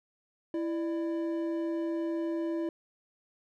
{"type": "tone pair together", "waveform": "triangle", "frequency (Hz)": [331.8, 596.3], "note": ["E4", "D5"], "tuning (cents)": [11, 26], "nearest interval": "minor seventh", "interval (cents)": 1015, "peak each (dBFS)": [-28, -37], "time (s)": [0.54, 2.69], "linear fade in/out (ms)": 2, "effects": []}